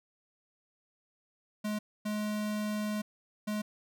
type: tone bursts at uneven times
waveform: square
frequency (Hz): 211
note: G#3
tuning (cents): +28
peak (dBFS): -32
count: 3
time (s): 1.64-1.79 / 2.05-3.02 / 3.47-3.62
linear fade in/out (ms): 10
effects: none